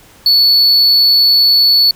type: tone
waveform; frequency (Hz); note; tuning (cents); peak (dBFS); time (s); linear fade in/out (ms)
triangle; 4435; C#8; 0; -5; 0.26-1.91; 2
effects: pink hiss -43 dBFS RMS until 1.95 s